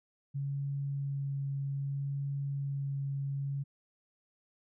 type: tone with vibrato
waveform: sine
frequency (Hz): 139.3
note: C#3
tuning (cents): +9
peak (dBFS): -32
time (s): 0.34-3.64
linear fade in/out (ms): 20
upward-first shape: sine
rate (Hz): 0.63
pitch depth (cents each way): 9
effects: none